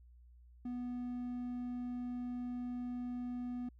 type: tone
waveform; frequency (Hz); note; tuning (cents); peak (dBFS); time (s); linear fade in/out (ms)
triangle; 245.8; B3; -8; -36; 0.65-3.69; 5
effects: added 60 Hz sine -57 dBFS peak until 3.79 s